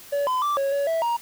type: tone with pitch steps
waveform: triangle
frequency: 570 / 1016 / 1170 / 551 / 564 / 656 / 941 Hz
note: C#5 / B5 / D6 / C#5 / C#5 / E5 / A#5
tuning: +48 / +49 / -7 / -11 / +30 / -9 / +16 cents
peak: -19 dBFS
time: 0.12-1.17 s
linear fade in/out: 10 ms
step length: 150 ms
effects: white hiss -45 dBFS RMS until 1.21 s